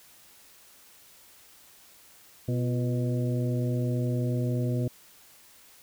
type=harmonic tone with a mistuned harmonic; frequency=123.47 Hz; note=B2; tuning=in tune; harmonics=1 / 2 / 3 / 4 / 5; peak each=-26 / -32 / -36 / -38 / -40 dBFS; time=2.48-4.88 s; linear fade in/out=5 ms; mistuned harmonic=3; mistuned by=-71 cents; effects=white hiss -55 dBFS RMS until 5.82 s